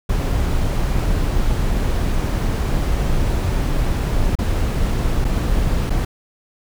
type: noise with dropouts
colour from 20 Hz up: brown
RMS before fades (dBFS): -18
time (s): 0.09-6.05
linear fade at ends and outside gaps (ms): 5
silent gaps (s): 4.354-4.387 / 5.245-5.249 / 5.897-5.903
effects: none